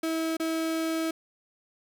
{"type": "tone with dropouts", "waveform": "35% pulse", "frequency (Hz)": 323.7, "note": "E4", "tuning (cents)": -31, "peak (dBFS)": -25, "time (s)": [0.03, 1.11], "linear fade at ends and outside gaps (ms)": 5, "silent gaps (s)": [0.369, 0.398], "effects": []}